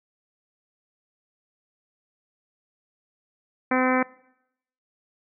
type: harmonic tone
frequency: 256.2 Hz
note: C4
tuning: 36 cents flat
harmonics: 1 / 2 / 3 / 4 / 5 / 6 / 7 / 8 / 9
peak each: -23 / -26 / -28 / -29 / -30 / -31 / -31 / -32 / -33 dBFS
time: 3.71-4.03 s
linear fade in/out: 5 ms
effects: noise-tail reverb RT60 0.8 s tail -22 dB re dry